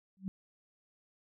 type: tone with exponential growth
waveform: sine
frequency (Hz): 190.8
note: G3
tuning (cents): -47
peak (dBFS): -30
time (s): 0.17-0.28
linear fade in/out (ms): 0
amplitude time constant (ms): 23
effects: none